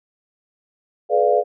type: chord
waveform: sine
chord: G# diminished seventh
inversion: none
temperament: equal with one note detuned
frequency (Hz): 425.5 / 493.9 / 587.3 / 698.5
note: G#4 / B4 / D5 / F5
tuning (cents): +42 / 0 / 0 / 0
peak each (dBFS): -19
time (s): 1.09-1.44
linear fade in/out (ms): 50
effects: none